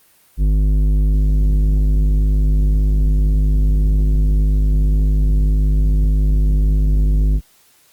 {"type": "tone with tanh clipping", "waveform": "sine", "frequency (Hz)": 50.9, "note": "G#1", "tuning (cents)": -34, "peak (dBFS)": -13, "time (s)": [0.37, 7.41], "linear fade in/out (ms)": 50, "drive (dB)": 11, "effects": ["white hiss -53 dBFS RMS until 7.92 s", "Opus 32 kbps"]}